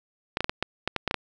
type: clicks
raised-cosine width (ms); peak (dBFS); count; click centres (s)
0.3; -9; 10; 0.371 / 0.406 / 0.444 / 0.495 / 0.626 / 0.876 / 0.963 / 1.077 / 1.111 / 1.143
effects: none